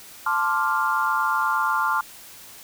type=chord; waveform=sine; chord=D minor seventh; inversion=second; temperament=equal; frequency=880 / 1046.5 / 1174.7 / 1396.9 Hz; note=A5 / C6 / D6 / F6; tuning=0 / 0 / 0 / 0 cents; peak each=-26 / -25 / -26 / -24 dBFS; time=0.26-2.01 s; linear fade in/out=5 ms; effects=white hiss -44 dBFS RMS until 2.63 s